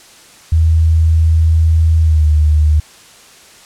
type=tone with pitch glide; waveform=sine; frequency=80.7 to 76.17 Hz; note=E2 to D#2; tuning=-36 to -36 cents; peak=-7 dBFS; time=0.52-2.8 s; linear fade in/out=5 ms; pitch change=-100 cents; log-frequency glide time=2.01-2.26 s; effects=white hiss -41 dBFS RMS until 3.65 s + low-pass 9000 Hz 12 dB/octave